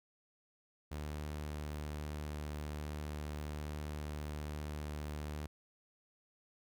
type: tone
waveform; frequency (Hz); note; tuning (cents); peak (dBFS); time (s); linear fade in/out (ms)
sawtooth; 74.9; D2; +35; -36; 0.91-5.47; 10
effects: none